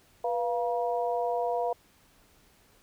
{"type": "tone cluster", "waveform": "sine", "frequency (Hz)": [488.2, 695, 955], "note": ["B4", "F5", "A#5"], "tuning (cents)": [-20, -9, 42], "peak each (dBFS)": [-30, -29, -35], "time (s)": [0.24, 1.73], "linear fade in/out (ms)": 5, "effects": ["pink hiss -62 dBFS RMS until 2.82 s"]}